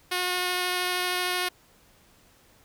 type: tone with vibrato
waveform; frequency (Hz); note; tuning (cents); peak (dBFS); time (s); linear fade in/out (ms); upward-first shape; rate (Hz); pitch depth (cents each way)
5% pulse; 361.3; F#4; -41; -14; 0.11-1.49; 10; triangle; 13; 9
effects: pink hiss -59 dBFS RMS until 2.64 s